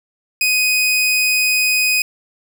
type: tone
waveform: sawtooth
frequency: 2500 Hz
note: D#7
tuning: 8 cents sharp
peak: -10 dBFS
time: 0.41-2.02 s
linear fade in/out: 2 ms
effects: none